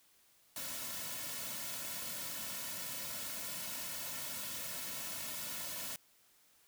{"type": "noise with comb filter", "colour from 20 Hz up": "white", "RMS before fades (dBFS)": -42, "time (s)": [0.56, 5.96], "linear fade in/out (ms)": 2, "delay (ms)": 2.5, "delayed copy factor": -0.7, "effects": ["white hiss -68 dBFS RMS until 6.67 s"]}